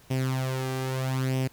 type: tone with flanger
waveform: sawtooth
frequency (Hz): 130.81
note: C3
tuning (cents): 0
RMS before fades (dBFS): -28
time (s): 0.1-1.48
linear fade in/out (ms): 10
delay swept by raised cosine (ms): 0.35 to 2.55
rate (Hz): 0.78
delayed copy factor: +0.65
effects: pink hiss -56 dBFS RMS until 1.52 s

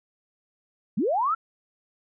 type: linear sweep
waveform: sine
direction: up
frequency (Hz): 159.7 to 1378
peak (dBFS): -21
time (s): 0.97-1.35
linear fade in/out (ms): 10
effects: none

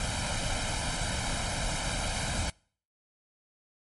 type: noise with comb filter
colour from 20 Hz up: pink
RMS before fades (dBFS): -31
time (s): 0-2.5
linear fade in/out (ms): 2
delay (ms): 1.3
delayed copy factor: +0.75
effects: noise-tail reverb RT60 0.5 s tail -26 dB re dry + MP3 48 kbps

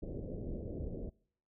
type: low-pass noise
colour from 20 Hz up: pink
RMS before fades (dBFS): -41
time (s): 0.02-1.1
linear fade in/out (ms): 10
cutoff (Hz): 570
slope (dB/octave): 48
effects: noise-tail reverb RT60 0.6 s tail -25 dB re dry

